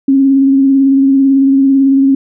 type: tone with vibrato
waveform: sine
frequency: 271.6 Hz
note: C#4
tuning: 35 cents flat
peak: -5 dBFS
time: 0.08-2.15 s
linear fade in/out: 5 ms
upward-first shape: sine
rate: 18 Hz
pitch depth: 26 cents each way
effects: none